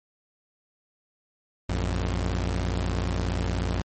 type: tone pair together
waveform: sawtooth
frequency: 56.72 / 89.9 Hz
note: A#1 / F#2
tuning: -47 / -49 cents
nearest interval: minor sixth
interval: 798 cents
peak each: -23 / -24 dBFS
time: 1.69-3.82 s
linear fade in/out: 5 ms
effects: MP3 32 kbps